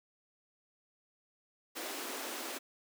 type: high-pass noise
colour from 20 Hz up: pink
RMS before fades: -41 dBFS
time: 1.75-2.59 s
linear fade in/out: 20 ms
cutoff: 260 Hz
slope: 48 dB/octave
effects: none